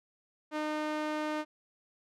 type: tone with band-pass filter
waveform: sawtooth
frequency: 305.1 Hz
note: D#4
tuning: 34 cents flat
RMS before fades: -34 dBFS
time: 0.51-1.45 s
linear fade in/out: 50 ms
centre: 950 Hz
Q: 0.5
effects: none